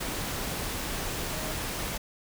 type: tone in noise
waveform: sine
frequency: 625 Hz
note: D#5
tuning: 8 cents sharp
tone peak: -41 dBFS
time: 1.32-1.53 s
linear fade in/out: 10 ms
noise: pink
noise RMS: -33 dBFS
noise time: 0-1.98 s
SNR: -11 dB
effects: none